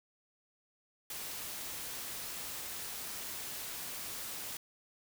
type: noise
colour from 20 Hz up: white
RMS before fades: -42 dBFS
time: 1.1-4.57 s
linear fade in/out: 2 ms
effects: none